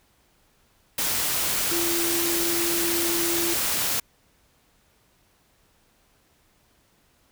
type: tone in noise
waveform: sine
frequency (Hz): 340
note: F4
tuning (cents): -46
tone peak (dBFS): -27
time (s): 1.71-3.54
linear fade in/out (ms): 5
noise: white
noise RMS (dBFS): -25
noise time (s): 0.98-4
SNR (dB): -5
effects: pink hiss -63 dBFS RMS until 7.31 s